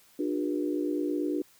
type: tone cluster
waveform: sine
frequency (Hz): 297.7 / 357.2 / 405.7 / 481.6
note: D4 / F4 / G#4 / B4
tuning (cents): +24 / +39 / -41 / -44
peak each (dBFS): -29 / -32 / -37 / -38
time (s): 0.19-1.42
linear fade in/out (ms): 5
effects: white hiss -60 dBFS RMS until 1.59 s